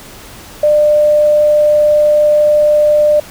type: tone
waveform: sine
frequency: 598 Hz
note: D5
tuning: 31 cents sharp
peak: -6 dBFS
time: 0.63-3.2 s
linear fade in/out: 5 ms
effects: pink hiss -34 dBFS RMS until 3.3 s